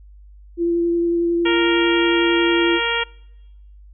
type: tone with vibrato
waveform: sine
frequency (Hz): 341.2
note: F4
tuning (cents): -40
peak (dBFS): -16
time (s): 0.57-2.8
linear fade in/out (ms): 50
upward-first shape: sine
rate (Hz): 11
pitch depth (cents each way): 11
type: harmonic tone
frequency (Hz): 466.2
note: A#4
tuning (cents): 0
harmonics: 1 / 2 / 3 / 4 / 5 / 6 / 7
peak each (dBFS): -26 / -26 / -26 / -26 / -26 / -26 / -26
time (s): 1.45-3.04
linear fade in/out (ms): 10
effects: noise-tail reverb RT60 1.0 s tail -26 dB re dry + added 50 Hz sine -41 dBFS peak until 3.93 s

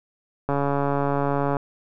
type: click train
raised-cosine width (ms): 1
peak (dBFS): -10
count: 153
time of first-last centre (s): 0.49-1.568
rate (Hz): 141
effects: none

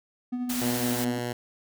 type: tone with tremolo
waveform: triangle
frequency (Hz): 247.4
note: B3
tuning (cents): +3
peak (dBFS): -24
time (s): 0.32-1.19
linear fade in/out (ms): 10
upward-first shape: triangle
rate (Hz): 12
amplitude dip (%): 45
type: noise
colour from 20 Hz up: white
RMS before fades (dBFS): -33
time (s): 0.49-1.05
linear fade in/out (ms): 10
type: tone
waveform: 10% pulse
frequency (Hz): 121.1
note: B2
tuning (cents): -34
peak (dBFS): -21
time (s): 0.61-1.33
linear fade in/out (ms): 5
effects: none

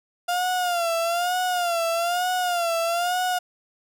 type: tone with vibrato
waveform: 35% pulse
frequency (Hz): 698.5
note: F5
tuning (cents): 0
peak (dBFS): -20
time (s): 0.28-3.39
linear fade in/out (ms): 10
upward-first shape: sine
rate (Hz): 1.1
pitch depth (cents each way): 84
effects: none

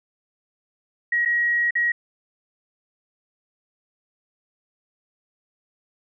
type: tone with dropouts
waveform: sine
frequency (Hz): 1900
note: A#6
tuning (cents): +33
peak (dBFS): -18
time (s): 1.12-1.92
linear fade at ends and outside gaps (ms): 5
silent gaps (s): 1.251-1.257 / 1.708-1.753
effects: none

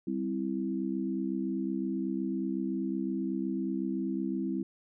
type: chord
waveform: sine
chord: C major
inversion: second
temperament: equal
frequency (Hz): 196 / 261.6 / 329.6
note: G3 / C4 / E4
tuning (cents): 0 / 0 / 0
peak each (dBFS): -34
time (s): 0.07-4.63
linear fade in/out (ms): 5
effects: none

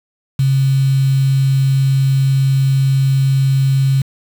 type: tone with quantisation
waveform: sine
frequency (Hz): 134.9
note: C#3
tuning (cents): -47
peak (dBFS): -10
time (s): 0.39-4.02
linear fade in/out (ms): 5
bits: 5
effects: none

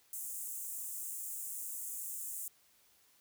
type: high-pass noise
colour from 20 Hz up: pink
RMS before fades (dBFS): -42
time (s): 0.13-2.48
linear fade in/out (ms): 2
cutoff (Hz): 7200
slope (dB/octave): 48
effects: white hiss -68 dBFS RMS until 3.2 s

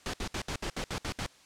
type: noise bursts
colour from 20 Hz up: pink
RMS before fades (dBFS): -34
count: 9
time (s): 0.06-1.263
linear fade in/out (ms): 0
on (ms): 75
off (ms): 66
effects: white hiss -58 dBFS RMS until 1.45 s + low-pass 7000 Hz 12 dB/octave

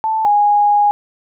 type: tone pair in turn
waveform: sine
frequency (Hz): 880 / 824.9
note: A5 / G#5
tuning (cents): 0 / -12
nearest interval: minor second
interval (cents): 112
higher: first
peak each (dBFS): -14 / -9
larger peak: second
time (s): 0.04-0.25 / 0.25-0.91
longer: second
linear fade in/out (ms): 0
effects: none

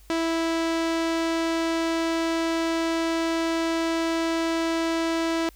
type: tone with low-pass filter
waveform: sawtooth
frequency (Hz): 329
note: E4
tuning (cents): -3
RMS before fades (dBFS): -25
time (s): 0.1-5.49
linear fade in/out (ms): 0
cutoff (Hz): 6400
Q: 0.77
effects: added 50 Hz sine -49 dBFS peak until 5.55 s + white hiss -58 dBFS RMS until 5.55 s

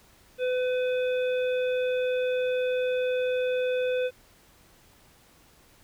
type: harmonic tone with a mistuned harmonic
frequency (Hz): 504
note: B4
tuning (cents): +35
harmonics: 1 / 3 / 5 / 7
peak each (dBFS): -24 / -38 / -38 / -43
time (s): 0.38-4.11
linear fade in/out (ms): 50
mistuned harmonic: 7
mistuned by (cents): -17
effects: pink hiss -58 dBFS RMS until 5.83 s

